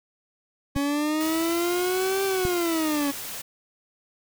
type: linear two-way sweep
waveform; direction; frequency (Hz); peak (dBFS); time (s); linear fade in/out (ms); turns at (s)
40% pulse; up then down; 277.3 to 392 to 277.3; -22; 0.75-3.12; 20; 2.24
type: clicks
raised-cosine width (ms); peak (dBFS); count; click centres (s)
5; -16; 2; 0.763 / 2.452
type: noise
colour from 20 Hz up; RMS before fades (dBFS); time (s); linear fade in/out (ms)
white; -35; 1.2-3.42; 10
effects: none